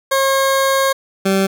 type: tone pair in turn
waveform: 20% pulse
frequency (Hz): 540 / 193.53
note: C#5 / G3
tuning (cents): -45 / -22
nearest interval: octave + tritone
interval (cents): 1777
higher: first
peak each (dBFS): -8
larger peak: neither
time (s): 0.11-0.93 / 1.25-1.47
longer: first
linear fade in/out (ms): 10
effects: none